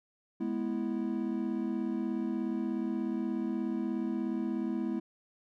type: chord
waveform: triangle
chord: E major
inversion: first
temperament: equal with one note detuned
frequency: 210.2 / 246.9 / 329.6 Hz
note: G#3 / B3 / E4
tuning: +21 / 0 / 0 cents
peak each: -33 dBFS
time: 0.4-5 s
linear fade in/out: 10 ms
effects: none